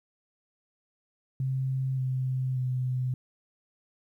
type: tone with pitch steps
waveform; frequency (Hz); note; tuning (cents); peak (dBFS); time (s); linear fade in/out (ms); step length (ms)
sine; 132.1 / 129.76 / 127.45; C3 / C3 / C3; +17 / -14 / -45; -26; 1.4-3.14; 2; 580
effects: 11-bit